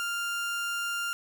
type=tone; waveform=30% pulse; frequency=1396.9 Hz; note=F6; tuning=in tune; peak=-27 dBFS; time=0-1.13 s; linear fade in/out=0 ms; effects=none